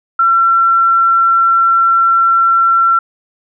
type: tone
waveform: sine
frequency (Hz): 1355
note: E6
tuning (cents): +47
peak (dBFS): -7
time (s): 0.19-2.99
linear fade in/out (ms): 5
effects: none